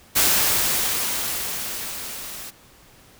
white noise with level ramp, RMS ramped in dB -17 to -36 dBFS, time 0.15-2.51 s, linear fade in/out 20 ms, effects pink hiss -51 dBFS RMS until 3.19 s

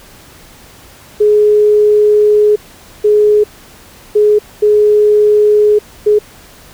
sine tone bursts at uneven times, 420 Hz, G#4, 19 cents sharp, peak -5 dBFS, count 5, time 1.2-2.56 / 3.04-3.44 / 4.15-4.39 / 4.62-5.79 / 6.06-6.19 s, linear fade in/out 10 ms, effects pink hiss -39 dBFS RMS until 6.73 s

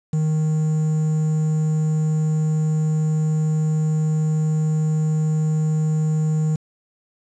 triangle tone with quantisation, 155.56 Hz, D#3, in tune, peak -15 dBFS, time 0.13-6.56 s, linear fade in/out 5 ms, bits 7, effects resampled to 22050 Hz

